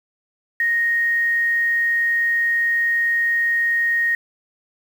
sine tone with quantisation, 1864.7 Hz, A#6, in tune, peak -16 dBFS, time 0.6-4.15 s, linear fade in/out 2 ms, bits 7, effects none

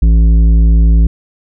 triangle tone with tanh clipping, 55.5 Hz, A1, 16 cents sharp, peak -6 dBFS, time 0.02-1.07 s, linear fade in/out 5 ms, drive 14 dB, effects none

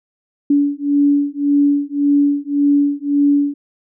sine beating tone pair, 285.3 / 287.1 Hz, C#4 / D4, +50 / -39 cents, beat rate 1.8 Hz, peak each -15 dBFS, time 0.5-3.54 s, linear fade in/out 5 ms, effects none

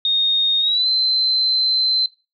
sine tone with pitch glide, 3700 to 4082 Hz, A#7 to C8, -14 to -44 cents, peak -15 dBFS, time 0.05-2.06 s, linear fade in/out 2 ms, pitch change +170 cents, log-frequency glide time 0.6-0.87 s, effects noise-tail reverb RT60 0.3 s tail -20 dB re dry

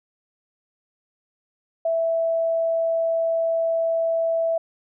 sine tone, 659.3 Hz, E5, in tune, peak -19 dBFS, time 1.85-4.58 s, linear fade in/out 5 ms, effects none

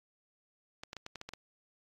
clicks, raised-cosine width 0.2 ms, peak -25 dBFS, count 8, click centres 0.835 / 0.931 / 0.967 / 1.064 / 1.157 / 1.214 / 1.29 / 1.336 s, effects AAC 32 kbps

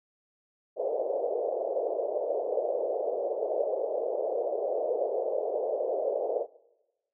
pink band-pass noise, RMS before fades -30 dBFS, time 0.76-6.47 s, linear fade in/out 50 ms, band 440 to 640 Hz, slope 48 dB/octave, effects noise-tail reverb RT60 1.0 s tail -21 dB re dry

